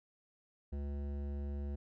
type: tone with hard clipping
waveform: triangle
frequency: 71.1 Hz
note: C#2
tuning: 45 cents sharp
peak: -39 dBFS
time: 0.72-1.76 s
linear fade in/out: 10 ms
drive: 18 dB
effects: none